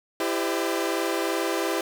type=tone cluster; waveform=sawtooth; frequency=333 / 395.5 / 512 / 603 Hz; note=E4 / G4 / C5 / D5; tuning=+18 / +15 / -38 / +46 cents; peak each=-24 / -25 / -27 / -30 dBFS; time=0.2-1.81 s; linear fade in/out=2 ms; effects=none